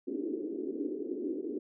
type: band-pass noise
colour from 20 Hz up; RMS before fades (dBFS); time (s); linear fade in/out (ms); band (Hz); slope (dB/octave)
white; -36; 0.07-1.59; 10; 270 to 390; 48
effects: none